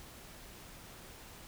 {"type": "silence", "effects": ["pink hiss -52 dBFS RMS until 1.47 s"]}